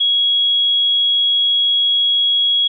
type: tone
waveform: sine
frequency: 3322 Hz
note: G#7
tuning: in tune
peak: -12 dBFS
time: 0-2.68 s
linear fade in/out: 10 ms
effects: none